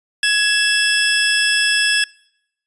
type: tone pair together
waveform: 25% pulse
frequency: 1678.2 / 2651 Hz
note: G#6 / E7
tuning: +18 / +9 cents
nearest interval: minor sixth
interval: 791 cents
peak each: -11 / -15 dBFS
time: 0.23-2.04 s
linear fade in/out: 2 ms
effects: noise-tail reverb RT60 0.8 s tail -25 dB re dry + resampled to 24000 Hz